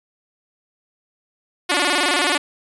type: tone with vibrato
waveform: 5% pulse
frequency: 323.8 Hz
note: E4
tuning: 31 cents flat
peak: -5 dBFS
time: 1.69-2.38 s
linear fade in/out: 10 ms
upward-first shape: square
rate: 19 Hz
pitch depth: 190 cents each way
effects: resampled to 24000 Hz